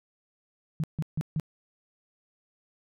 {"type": "tone bursts", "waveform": "sine", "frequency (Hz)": 155.56, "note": "D#3", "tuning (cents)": 0, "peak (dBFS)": -25, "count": 4, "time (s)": [0.8, 1.398], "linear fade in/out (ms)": 0, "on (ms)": 37, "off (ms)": 150, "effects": []}